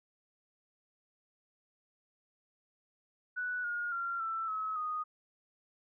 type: tone with pitch steps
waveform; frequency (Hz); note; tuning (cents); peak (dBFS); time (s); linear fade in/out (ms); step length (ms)
sine; 1480 / 1428.8 / 1379.3 / 1331.5 / 1285.4 / 1240.9; F#6 / F6 / F6 / E6 / E6 / D#6; 0 / +39 / -22 / +17 / -44 / -5; -33; 3.36-5.04; 20; 280
effects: none